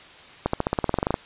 accelerating click train, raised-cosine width 1 ms, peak -7 dBFS, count 14, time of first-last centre 0.46-1.142 s, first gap 74 ms, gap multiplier 0.94, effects white hiss -46 dBFS RMS until 1.25 s + resampled to 8000 Hz

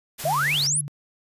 white noise, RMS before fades -33 dBFS, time 0.18-0.68 s, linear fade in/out 20 ms
sine tone with vibrato, 145.3 Hz, D3, 18 cents flat, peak -30 dBFS, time 0.24-0.88 s, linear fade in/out 0 ms, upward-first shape triangle, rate 4.2 Hz, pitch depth 60 cents each way
sine exponential sweep, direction up, 596 to 11190 Hz, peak -20 dBFS, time 0.25-0.81 s, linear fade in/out 5 ms
effects resampled to 32000 Hz

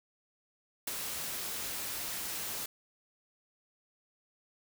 white noise with ADSR envelope, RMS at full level -33 dBFS, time 0.87-2.66 s, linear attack 5 ms, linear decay 18 ms, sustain -5 dB, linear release 5 ms, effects none

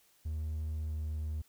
triangle tone with pitch glide, 77.7 to 77.03 Hz, D#2 to D#2, -2 to -17 cents, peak -31 dBFS, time 0.25-1.42 s, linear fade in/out 10 ms, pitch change -15 cents, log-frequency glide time 0.84-0.96 s, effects tanh soft clip ceiling -27 dBFS + white hiss -67 dBFS RMS until 1.48 s

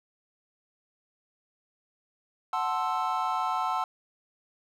triangle chord, F# half-diminished seventh, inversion none, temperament equal, 740 / 880 / 1046.5 / 1318.5 Hz, F#5 / A5 / C6 / E6, 0 / 0 / 0 / 0 cents, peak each -30 dBFS, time 2.53-3.84 s, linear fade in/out 2 ms, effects none

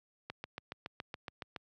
click train, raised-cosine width 0.3 ms, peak -24 dBFS, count 10, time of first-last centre 0.3-1.562 s, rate 7.13 Hz, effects high-pass 80 Hz 12 dB/octave

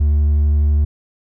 sine tone with hard clipping, 74 Hz, D2, 14 cents sharp, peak -12 dBFS, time 0-0.85 s, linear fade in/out 10 ms, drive 2 dB, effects none

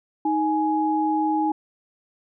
sine tone pair together, 313.1 / 835.9 Hz, D#4 / G#5, +11 / +11 cents, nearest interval octave + perfect fourth, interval 1700 cents, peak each -22 / -22 dBFS, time 0.25-1.52 s, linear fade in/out 5 ms, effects none

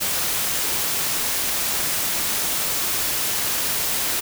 white noise, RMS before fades -23 dBFS, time 0-4.21 s, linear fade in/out 20 ms, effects none

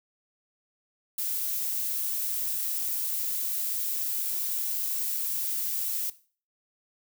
violet noise, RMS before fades -30 dBFS, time 1.18-6.1 s, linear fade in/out 5 ms, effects noise-tail reverb RT60 0.4 s tail -17 dB re dry

